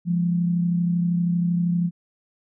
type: tone pair together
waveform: sine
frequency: 172.97 / 205.7 Hz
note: F3 / G#3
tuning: -16 / -16 cents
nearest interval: minor third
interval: 300 cents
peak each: -19 / -30 dBFS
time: 0.05-1.91 s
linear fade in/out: 50 ms
effects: none